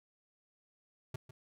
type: tone with echo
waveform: square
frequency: 127.2 Hz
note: C3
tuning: 48 cents flat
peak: -37 dBFS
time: 1.14-1.16 s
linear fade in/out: 5 ms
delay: 150 ms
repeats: 1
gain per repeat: -13 dB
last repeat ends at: 1.31 s
effects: none